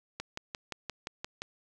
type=click train; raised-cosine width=0.2 ms; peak=-19 dBFS; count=8; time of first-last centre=0.2-1.42 s; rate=5.74 Hz; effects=none